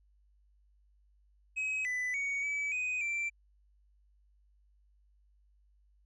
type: tone with pitch steps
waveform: triangle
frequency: 2544 / 1996 / 2239 / 2292 / 2499 / 2348 Hz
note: D#7 / B6 / C#7 / D7 / D#7 / D7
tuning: +38 / +18 / +17 / -43 / +7 / -1 cents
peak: -30 dBFS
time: 1.56-3.3 s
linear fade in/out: 20 ms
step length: 290 ms
effects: added 50 Hz sine -64 dBFS peak until 6.05 s + resampled to 22050 Hz